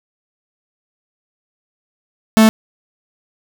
45% pulse tone, 220 Hz, A3, in tune, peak -6 dBFS, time 2.37-2.49 s, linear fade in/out 0 ms, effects none

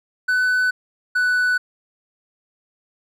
triangle tone pair in turn, 1501 / 1488.1 Hz, F#6 / F#6, +24 / +9 cents, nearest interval unison, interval 15 cents, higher first, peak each -14 dBFS, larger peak neither, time 0.28-0.71 / 1.15-1.58 s, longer neither, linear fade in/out 10 ms, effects none

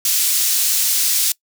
pink high-pass noise, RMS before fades -17 dBFS, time 0.05-1.32 s, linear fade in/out 2 ms, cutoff 5300 Hz, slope 12 dB/octave, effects noise-tail reverb RT60 0.1 s tail -23 dB re dry

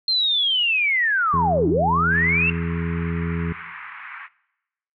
sine linear two-way sweep, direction down then up, 4205 to 277.2 to 2740 Hz, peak -17 dBFS, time 0.08-2.5 s, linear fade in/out 2 ms, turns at 1.69 s
harmonic tone, 84 Hz, E2, 33 cents sharp, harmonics 1 / 2 / 3 / 4 / 5, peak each -28 / -24 / -35 / -39 / -33 dBFS, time 1.33-3.53 s, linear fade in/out 10 ms
white band-pass noise, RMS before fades -37 dBFS, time 2.1-4.29 s, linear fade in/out 50 ms, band 980 to 2300 Hz, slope 48 dB/octave
effects noise-tail reverb RT60 0.9 s tail -21 dB re dry

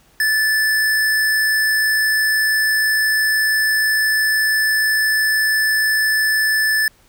square tone, 1747 Hz, A6, 13 cents flat, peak -15 dBFS, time 0.2-6.88 s, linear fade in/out 2 ms, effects pink hiss -54 dBFS RMS until 7.08 s

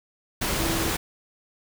sine tone in noise, 329.6 Hz, E4, in tune, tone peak -29 dBFS, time 0.59-0.91 s, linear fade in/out 10 ms, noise pink, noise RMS -26 dBFS, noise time 0.41-0.97 s, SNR -6 dB, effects none

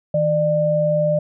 sine tone pair together, 158.39 / 598 Hz, D#3 / D5, +31 / +31 cents, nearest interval octave + major seventh, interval 2300 cents, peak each -21 / -16 dBFS, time 0.14-1.19 s, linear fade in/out 5 ms, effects none

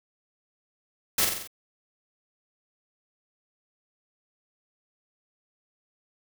white noise with echo, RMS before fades -23 dBFS, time 1.18-1.25 s, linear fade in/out 5 ms, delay 45 ms, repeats 5, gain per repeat -4 dB, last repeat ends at 1.475 s, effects none

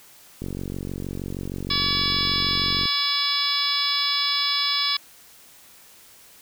click train, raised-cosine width 3 ms, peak -18 dBFS, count 114, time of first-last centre 0.42-2.855 s, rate 46.4 Hz
harmonic tone, 570 Hz, C#5, 48 cents sharp, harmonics 2 / 3 / 4 / 5 / 6 / 7 / 8 / 9, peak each -30 / -35 / -30 / -35 / -26 / -27 / -32 / -26 dBFS, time 1.7-4.97 s, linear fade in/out 5 ms
effects white hiss -50 dBFS RMS until 6.41 s

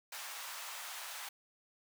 pink high-pass noise, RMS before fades -45 dBFS, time 0.12-1.29 s, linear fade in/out 5 ms, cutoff 810 Hz, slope 24 dB/octave, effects none

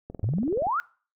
click train, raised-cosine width 2 ms, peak -24 dBFS, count 13, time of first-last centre 0.1-0.669 s, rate 21.1 Hz
sine exponential sweep, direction up, 92.5 to 1480 Hz, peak -23 dBFS, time 0.23-0.8 s, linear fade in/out 0 ms
effects noise-tail reverb RT60 0.4 s tail -23 dB re dry

